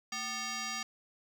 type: tone with frequency modulation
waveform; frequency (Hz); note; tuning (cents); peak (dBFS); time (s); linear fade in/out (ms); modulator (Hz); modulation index
sine; 1760; A6; 0; -32; 0.12-0.83; 5; 992; 4.6
effects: tanh soft clip ceiling -34 dBFS + 10-bit